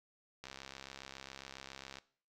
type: click train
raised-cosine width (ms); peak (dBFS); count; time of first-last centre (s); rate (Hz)
0.2; -29; 105; 0.44-1.985; 67.3
effects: noise-tail reverb RT60 0.5 s tail -20 dB re dry

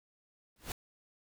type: noise with exponential growth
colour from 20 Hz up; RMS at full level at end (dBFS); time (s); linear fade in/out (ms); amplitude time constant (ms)
pink; -34; 0.56-0.72; 2; 33
effects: none

